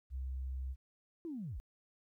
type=tone; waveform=sine; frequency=65.41 Hz; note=C2; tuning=in tune; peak=-36 dBFS; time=0.1-0.76 s; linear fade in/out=50 ms
type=linear sweep; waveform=sine; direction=down; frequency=349.2 to 34.11 Hz; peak=-39 dBFS; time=1.25-1.6 s; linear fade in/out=0 ms
effects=tanh soft clip ceiling -33 dBFS + 13-bit